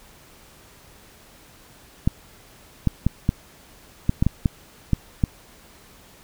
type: clicks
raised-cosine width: 5 ms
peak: -5 dBFS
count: 10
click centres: 2.075 / 2.873 / 3.066 / 3.291 / 4.094 / 4.225 / 4.266 / 4.458 / 4.933 / 5.238 s
effects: pink hiss -50 dBFS RMS until 6.23 s